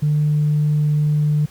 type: tone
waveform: sine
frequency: 149.8 Hz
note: D3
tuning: 35 cents sharp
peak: -13 dBFS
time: 0.02-1.46 s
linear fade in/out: 10 ms
effects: tanh soft clip ceiling -10 dBFS + pink hiss -47 dBFS RMS until 1.5 s